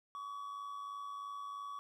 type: tone with amplitude modulation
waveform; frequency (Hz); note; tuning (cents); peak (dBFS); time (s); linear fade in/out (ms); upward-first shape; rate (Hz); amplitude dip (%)
triangle; 1133; C#6; +37; -38; 0.15-1.79; 0; sine; 103; 45
effects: none